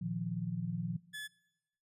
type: chord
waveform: sine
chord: Bb suspended fourth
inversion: none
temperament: equal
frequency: 116.54 / 155.56 / 174.61 Hz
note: Bb2 / Eb3 / F3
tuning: 0 / 0 / 0 cents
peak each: -41 / -40 / -36 dBFS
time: 0.01-0.97 s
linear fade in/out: 10 ms
type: tone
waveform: 30% pulse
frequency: 1718 Hz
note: A6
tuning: 42 cents flat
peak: -38 dBFS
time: 1.13-1.28 s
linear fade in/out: 20 ms
effects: noise-tail reverb RT60 0.9 s tail -21 dB re dry + resampled to 32000 Hz